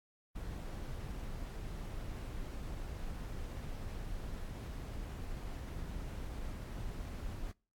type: noise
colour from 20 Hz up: brown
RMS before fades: -42 dBFS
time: 0.35-7.52 s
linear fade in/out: 10 ms
effects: noise-tail reverb RT60 0.4 s tail -26 dB re dry + AAC 64 kbps